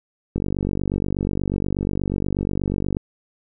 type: click train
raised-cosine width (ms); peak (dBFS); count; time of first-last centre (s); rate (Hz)
3; -10; 127; 0.36-2.969; 48.3
effects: none